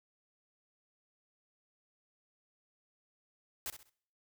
white noise with echo, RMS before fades -39 dBFS, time 3.66-3.7 s, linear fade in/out 0 ms, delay 65 ms, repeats 3, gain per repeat -10 dB, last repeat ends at 3.895 s, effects noise-tail reverb RT60 0.6 s tail -24 dB re dry

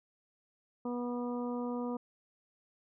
harmonic tone, 243.4 Hz, B3, 25 cents flat, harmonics 1 / 2 / 3 / 4 / 5, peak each -35 / -39 / -47 / -45 / -49 dBFS, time 0.85-1.97 s, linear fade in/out 5 ms, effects none

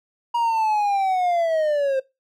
triangle linear sweep, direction down, 953 to 523.3 Hz, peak -16 dBFS, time 0.34-2 s, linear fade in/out 10 ms, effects noise-tail reverb RT60 0.2 s tail -19 dB re dry

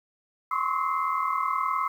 sine tone cluster, 1037 / 1077 / 1116 / 1286 / 2085 Hz, C6 / C6 / C#6 / E6 / C7, -16 / +50 / +11 / -43 / -7 cents, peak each -30 / -31 / -30 / -29 / -37 dBFS, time 0.51-1.88 s, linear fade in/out 5 ms, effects 9-bit

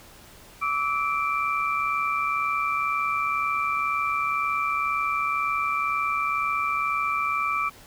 sine tone cluster, 1157 / 1299 / 2347 Hz, D6 / E6 / D7, -26 / -26 / -2 cents, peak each -26 / -28 / -28 dBFS, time 0.61-7.7 s, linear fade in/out 20 ms, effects pink hiss -49 dBFS RMS until 7.86 s

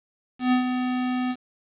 square tone with ADSR envelope, 251.8 Hz, B3, 34 cents sharp, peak -17 dBFS, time 0.39-1.36 s, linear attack 130 ms, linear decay 110 ms, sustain -7 dB, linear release 54 ms, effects resampled to 8000 Hz + 8-bit

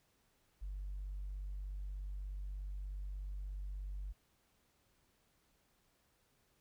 sine tone, 48.36 Hz, G1, 23 cents flat, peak -39 dBFS, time 0.61-4.13 s, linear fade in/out 20 ms, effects tanh soft clip ceiling -37 dBFS + pink hiss -75 dBFS RMS until 6.6 s

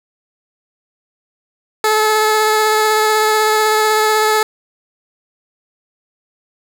15% pulse tone with vibrato, 431.4 Hz, A4, 34 cents flat, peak -5 dBFS, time 1.84-4.43 s, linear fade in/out 2 ms, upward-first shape sine, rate 16 Hz, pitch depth 12 cents each way, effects none

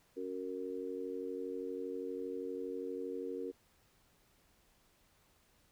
harmonic tone, 92.5 Hz, F#2, in tune, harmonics 3 / 4 / 5, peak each -44 / -43 / -41 dBFS, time 0.16-3.52 s, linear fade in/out 20 ms, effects pink hiss -70 dBFS RMS until 5.71 s

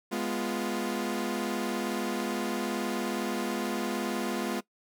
sawtooth chord, F diminished, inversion first, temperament equal, 207.7 / 246.9 / 349.2 Hz, Ab3 / Cb4 / F4, 0 / 0 / 0 cents, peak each -30 dBFS, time 0.11-4.61 s, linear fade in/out 20 ms, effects noise-tail reverb RT60 0.1 s tail -20 dB re dry

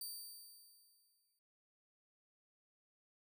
15% pulse tone with exponential decay, 4636 Hz, D8, 23 cents flat, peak -36 dBFS, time 0.01-1.39 s, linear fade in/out 2 ms, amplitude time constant 300 ms, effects none

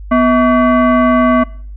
sine tone with frequency modulation, 246.9 Hz, B3, in tune, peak -7 dBFS, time 0.11-1.44 s, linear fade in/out 10 ms, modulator 890 Hz, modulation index 1.1, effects noise-tail reverb RT60 0.5 s tail -21 dB re dry + added 50 Hz sine -26 dBFS peak until 1.76 s

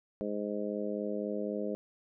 harmonic tone, 103.83 Hz, G#2, in tune, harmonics 2 / 3 / 4 / 5 / 6, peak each -37 / -40 / -38 / -38 / -41 dBFS, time 0.21-1.75 s, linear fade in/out 0 ms, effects none

